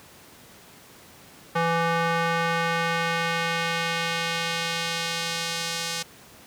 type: tone with band-pass filter sweep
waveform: square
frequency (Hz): 167.1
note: E3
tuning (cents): +24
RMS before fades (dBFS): -26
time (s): 1.55-6.03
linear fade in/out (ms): 10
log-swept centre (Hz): 1100 to 5300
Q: 0.92
effects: pink hiss -49 dBFS RMS until 6.46 s + high-pass 100 Hz 12 dB/octave